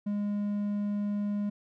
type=tone; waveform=triangle; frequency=205.4 Hz; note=G#3; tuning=19 cents flat; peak=-26 dBFS; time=0.06-1.5 s; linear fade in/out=10 ms; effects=none